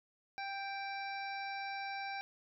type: harmonic tone with a mistuned harmonic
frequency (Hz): 789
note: G5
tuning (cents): +11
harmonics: 1 / 2 / 3 / 5 / 6 / 7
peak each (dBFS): -41 / -46 / -45 / -53 / -56 / -54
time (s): 0.38-2.21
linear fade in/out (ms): 0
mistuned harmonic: 3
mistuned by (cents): -20
effects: none